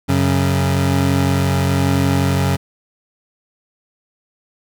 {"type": "tone pair together", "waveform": "25% pulse", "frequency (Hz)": [91.7, 137], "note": ["F#2", "C#3"], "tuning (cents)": [-15, -20], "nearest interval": "perfect fifth", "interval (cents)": 695, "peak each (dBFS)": -13, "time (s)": [0.08, 2.57], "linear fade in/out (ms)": 20, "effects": []}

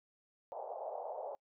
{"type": "band-pass noise", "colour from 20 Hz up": "white", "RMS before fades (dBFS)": -43, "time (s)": [0.52, 1.35], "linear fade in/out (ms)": 0, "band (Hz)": [500, 820], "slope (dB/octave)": 48, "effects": ["noise-tail reverb RT60 0.1 s tail -26 dB re dry"]}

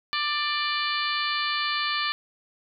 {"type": "harmonic tone with a mistuned harmonic", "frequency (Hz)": 591, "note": "D5", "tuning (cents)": 11, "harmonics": [2, 3, 4, 5, 6, 7, 8], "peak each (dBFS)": [-29, -31, -32, -33, -34, -34, -35], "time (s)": [0.13, 2.12], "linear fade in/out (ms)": 0, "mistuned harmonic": 8, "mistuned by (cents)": -66, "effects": []}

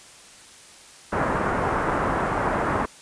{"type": "low-pass noise", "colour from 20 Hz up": "white", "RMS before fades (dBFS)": -24, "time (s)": [1.12, 2.86], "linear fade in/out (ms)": 10, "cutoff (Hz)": 1400, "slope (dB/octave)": 24, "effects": ["white hiss -47 dBFS RMS until 3.01 s", "resampled to 22050 Hz"]}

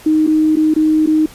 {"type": "tone with dropouts", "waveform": "sine", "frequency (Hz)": 311.1, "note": "D#4", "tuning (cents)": 0, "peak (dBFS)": -9, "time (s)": [0.06, 1.26], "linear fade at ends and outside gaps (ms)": 5, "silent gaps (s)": [[0.267, 0.274], [0.558, 0.568], [0.74, 0.762], [1.062, 1.072]], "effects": ["pink hiss -39 dBFS RMS until 1.34 s", "resampled to 32000 Hz"]}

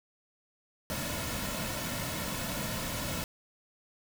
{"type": "noise with comb filter", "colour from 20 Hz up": "pink", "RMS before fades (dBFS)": -35, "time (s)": [0.9, 3.24], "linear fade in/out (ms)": 0, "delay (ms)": 2.5, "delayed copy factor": -0.6, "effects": []}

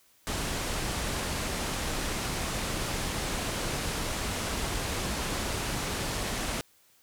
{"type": "low-pass noise", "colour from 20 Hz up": "pink", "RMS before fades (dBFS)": -32, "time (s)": [0.27, 6.61], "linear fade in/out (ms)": 0, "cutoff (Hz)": 11000, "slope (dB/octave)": 24, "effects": ["white hiss -63 dBFS RMS until 7.02 s"]}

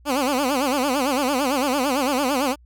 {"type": "tone with vibrato", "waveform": "15% pulse", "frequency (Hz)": 270.5, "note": "C#4", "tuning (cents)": -42, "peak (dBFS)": -13, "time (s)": [0.05, 2.56], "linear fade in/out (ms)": 50, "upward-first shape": "sine", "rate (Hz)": 8.9, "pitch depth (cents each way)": 160, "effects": ["added 60 Hz sine -48 dBFS peak until 2.65 s"]}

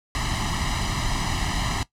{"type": "noise with comb filter", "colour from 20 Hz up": "pink", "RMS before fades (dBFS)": -25, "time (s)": [0.15, 1.83], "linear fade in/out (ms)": 0, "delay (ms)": 1, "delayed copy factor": 0.85, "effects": ["noise-tail reverb RT60 0.1 s tail -17 dB re dry", "low-pass 7000 Hz 12 dB/octave"]}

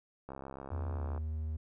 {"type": "click train", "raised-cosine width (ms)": 1, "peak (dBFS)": -30, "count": 61, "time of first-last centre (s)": [0.29, 1.178], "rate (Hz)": 67.6}
{"type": "tone with pitch glide", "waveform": "triangle", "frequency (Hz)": [82.6, 78.19], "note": ["E2", "D#2"], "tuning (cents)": [4, 9], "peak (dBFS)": -32, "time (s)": [0.71, 1.57], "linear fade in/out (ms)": 10, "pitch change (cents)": -95, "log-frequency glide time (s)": [0.95, 1.03]}
{"effects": []}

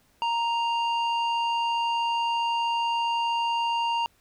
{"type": "tone with low-pass filter", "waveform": "square", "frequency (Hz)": 932.3, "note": "A#5", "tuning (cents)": 0, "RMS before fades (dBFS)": -26, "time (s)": [0.22, 4.06], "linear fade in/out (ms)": 0, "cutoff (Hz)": 3100, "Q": 1.3, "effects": ["pink hiss -64 dBFS RMS until 4.2 s"]}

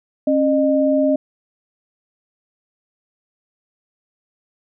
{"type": "tone pair together", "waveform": "sine", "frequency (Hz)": [271.9, 610.4], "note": ["C#4", "D#5"], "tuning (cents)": [-33, -33], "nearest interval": "octave + major second", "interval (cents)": 1400, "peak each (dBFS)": -16, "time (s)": [0.27, 1.16], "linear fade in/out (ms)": 5, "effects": []}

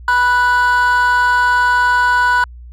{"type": "tone pair together", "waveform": "triangle", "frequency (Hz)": [983.1, 1480], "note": ["B5", "F#6"], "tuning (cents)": [-8, 0], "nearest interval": "perfect fifth", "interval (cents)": 708, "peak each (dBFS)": -10, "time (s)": [0.08, 2.44], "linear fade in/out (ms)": 2, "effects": ["tanh soft clip ceiling -5 dBFS", "added 60 Hz sine -32 dBFS peak until 2.72 s"]}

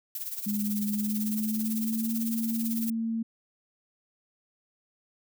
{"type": "noise with tremolo", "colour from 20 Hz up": "violet", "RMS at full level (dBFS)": -33, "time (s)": [0.15, 2.9], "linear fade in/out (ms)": 2, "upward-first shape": "sine", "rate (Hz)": 18, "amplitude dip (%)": 70}
{"type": "tone with pitch glide", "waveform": "sine", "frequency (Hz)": [207.7, 226.5], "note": ["G#3", "A#3"], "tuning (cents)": [0, -50], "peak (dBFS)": -27, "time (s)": [0.46, 3.23], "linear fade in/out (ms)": 10, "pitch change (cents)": 150, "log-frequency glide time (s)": [0.86, 2.17]}
{"effects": []}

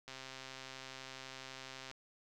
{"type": "click train", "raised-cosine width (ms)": 0.2, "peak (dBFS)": -30, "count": 243, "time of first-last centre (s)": [0.08, 1.913], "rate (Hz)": 132, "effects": []}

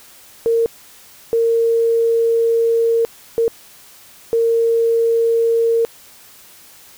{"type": "tone bursts at uneven times", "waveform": "sine", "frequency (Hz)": 460, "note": "A#4", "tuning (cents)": -23, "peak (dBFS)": -12, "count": 4, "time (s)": [[0.46, 0.66], [1.33, 3.05], [3.38, 3.48], [4.33, 5.85]], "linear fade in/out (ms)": 0, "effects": ["white hiss -44 dBFS RMS until 6.97 s"]}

